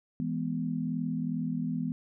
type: chord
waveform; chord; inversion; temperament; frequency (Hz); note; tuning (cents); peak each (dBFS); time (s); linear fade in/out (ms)
sine; E major; none; equal; 164.81 / 207.7 / 246.9; E3 / G#3 / B3; 0 / 0 / 0; -33 / -36 / -32; 0.2-1.92; 0
effects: none